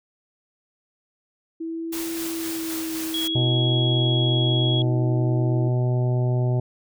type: tone with vibrato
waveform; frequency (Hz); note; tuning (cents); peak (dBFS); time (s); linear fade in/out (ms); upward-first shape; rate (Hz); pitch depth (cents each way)
sine; 326.4; E4; -17; -27; 1.6-5.69; 10; sine; 0.51; 23
type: noise with tremolo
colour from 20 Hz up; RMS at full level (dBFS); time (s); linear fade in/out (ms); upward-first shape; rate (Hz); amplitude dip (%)
white; -32; 1.92-3.28; 10; sine; 3.9; 30
type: tone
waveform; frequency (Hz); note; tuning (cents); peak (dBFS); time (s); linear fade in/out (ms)
sine; 3322; G#7; 0; -24; 3.14-4.82; 2
type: harmonic tone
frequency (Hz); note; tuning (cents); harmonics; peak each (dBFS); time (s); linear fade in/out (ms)
124.5; B2; +14; 1 / 2 / 3 / 4 / 5 / 6 / 7; -19 / -35 / -30 / -41 / -33 / -40 / -42; 3.35-6.6; 5
effects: none